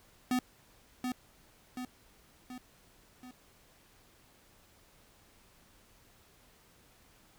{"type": "tone with echo", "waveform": "square", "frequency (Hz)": 251.4, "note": "B3", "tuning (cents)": 31, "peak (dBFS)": -28, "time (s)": [0.31, 0.39], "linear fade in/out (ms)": 2, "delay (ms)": 730, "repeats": 4, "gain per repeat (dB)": -5, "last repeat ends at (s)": 3.31, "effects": ["pink hiss -63 dBFS RMS until 7.38 s"]}